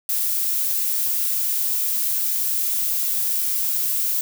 violet noise, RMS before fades -22 dBFS, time 0.09-4.21 s, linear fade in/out 2 ms, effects none

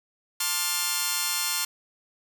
5% pulse chord, D minor seventh, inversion second, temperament just, 881 / 1057.2 / 1174.7 / 1409.6 Hz, A5 / C6 / D6 / F6, +2 / +18 / 0 / +16 cents, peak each -22 / -19 / -23 / -18 dBFS, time 0.4-1.65 s, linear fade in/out 5 ms, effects none

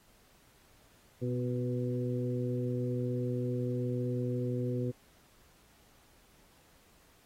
harmonic tone with a mistuned harmonic, 123.47 Hz, B2, in tune, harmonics 1 / 2 / 3 / 4, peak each -33 / -36 / -38 / -39 dBFS, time 1.21-4.92 s, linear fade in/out 20 ms, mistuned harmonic 2, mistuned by +23 cents, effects pink hiss -64 dBFS RMS until 7.25 s + AAC 48 kbps

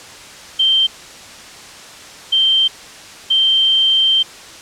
sine tone bursts at uneven times, 3136 Hz, G7, in tune, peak -10 dBFS, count 3, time 0.59-0.87 / 2.32-2.68 / 3.3-4.23 s, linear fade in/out 10 ms, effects white hiss -36 dBFS RMS until 4.61 s + low-pass 7000 Hz 12 dB/octave

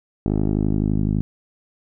10% pulse tone with low-pass filter sweep, 51.91 Hz, G#1, in tune, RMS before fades -20 dBFS, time 0.26-1.21 s, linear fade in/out 0 ms, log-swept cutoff 450 to 210 Hz, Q 1.3, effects none

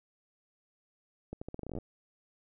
accelerating click train, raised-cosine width 2 ms, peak -26 dBFS, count 14, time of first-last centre 1.33-1.786 s, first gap 85 ms, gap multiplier 0.83, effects none

